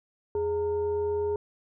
sine tone with frequency modulation, 415.3 Hz, G#4, in tune, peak -25 dBFS, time 0.35-1.36 s, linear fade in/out 2 ms, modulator 500 Hz, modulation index 0.42, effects none

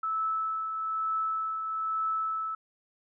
sine tone with tremolo, 1308 Hz, E6, 14 cents flat, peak -26 dBFS, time 0.03-2.55 s, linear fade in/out 5 ms, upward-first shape triangle, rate 1.1 Hz, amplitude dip 45%, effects none

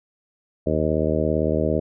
harmonic tone, 77.78 Hz, D#2, in tune, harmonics 1 / 2 / 3 / 4 / 5 / 6 / 7 / 8, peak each -27 / -27 / -27 / -27 / -27 / -27 / -27 / -27 dBFS, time 0.66-1.8 s, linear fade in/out 10 ms, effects none

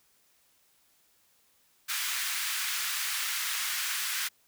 pink high-pass noise, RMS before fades -32 dBFS, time 1.88-4.29 s, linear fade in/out 20 ms, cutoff 1400 Hz, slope 24 dB/octave, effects white hiss -67 dBFS RMS until 4.47 s

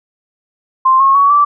sine tone with pitch steps, 1050 / 1086.4 / 1124.1 / 1163 Hz, C6 / C#6 / C#6 / D6, +6 / -35 / +24 / -17 cents, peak -6 dBFS, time 0.85-1.45 s, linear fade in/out 10 ms, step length 150 ms, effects none

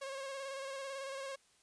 sawtooth tone with vibrato, 543 Hz, C#5, 36 cents flat, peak -37 dBFS, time 0.01-1.36 s, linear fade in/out 10 ms, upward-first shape square, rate 18 Hz, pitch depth 29 cents each way, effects white hiss -69 dBFS RMS until 1.62 s + resampled to 22050 Hz

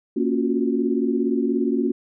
sine chord, Gb major seventh, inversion first, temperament equal with one note detuned, 233.1 / 277.2 / 352.9 / 370 Hz, Bb3 / Db4 / F4 / Gb4, 0 / 0 / +18 / 0 cents, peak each -23 / -23 / -26 / -26 dBFS, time 0.16-1.92 s, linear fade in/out 10 ms, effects none

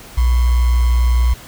sine tone with sample-and-hold, 60.4 Hz, B1, 38 cents flat, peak -10 dBFS, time 0.17-1.34 s, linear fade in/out 10 ms, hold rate 1050 Hz, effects pink hiss -38 dBFS RMS until 1.47 s

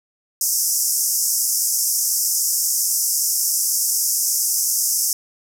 pink band-pass noise, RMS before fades -20 dBFS, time 0.41-5.13 s, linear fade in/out 2 ms, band 5200 to 15000 Hz, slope 96 dB/octave, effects none

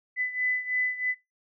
sine beating tone pair, 2002 / 2005.1 Hz, B6 / B6, +23 / +26 cents, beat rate 3.1 Hz, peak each -27 / -31 dBFS, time 0.16-1.15 s, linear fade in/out 50 ms, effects noise-tail reverb RT60 0.2 s tail -21 dB re dry

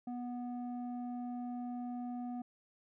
square tone with low-pass filter, 244.8 Hz, B3, 15 cents flat, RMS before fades -41 dBFS, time 0.07-2.42 s, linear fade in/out 5 ms, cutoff 580 Hz, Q 5, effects none

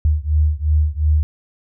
sine beating tone pair, 75 / 77.8 Hz, D2 / D#2, +37 / 0 cents, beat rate 2.8 Hz, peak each -16 / -17 dBFS, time 0.05-1.23 s, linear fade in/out 0 ms, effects none

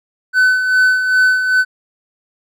triangle tone with tremolo, 1510 Hz, F#6, 35 cents sharp, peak -6 dBFS, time 0.33-1.65 s, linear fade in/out 50 ms, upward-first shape sine, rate 2.5 Hz, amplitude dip 55%, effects none

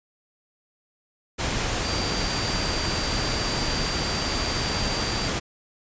sine tone in noise, 4699 Hz, D8, in tune, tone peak -31 dBFS, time 1.83-5.29 s, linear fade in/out 20 ms, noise pink, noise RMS -26 dBFS, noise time 1.38-5.4 s, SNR -8 dB, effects resampled to 16000 Hz

